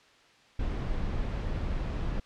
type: noise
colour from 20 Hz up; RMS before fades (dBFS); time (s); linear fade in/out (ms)
brown; -31; 0.59-2.2; 5
effects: white hiss -59 dBFS RMS until 2.25 s + low-pass 4000 Hz 12 dB/octave